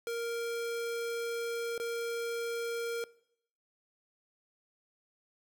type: tone with dropouts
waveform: square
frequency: 466.5 Hz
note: A#4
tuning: 1 cent sharp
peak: -34 dBFS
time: 0.07-3.04 s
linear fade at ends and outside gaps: 1 ms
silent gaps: 1.779-1.799 s
effects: noise-tail reverb RT60 0.7 s tail -21 dB re dry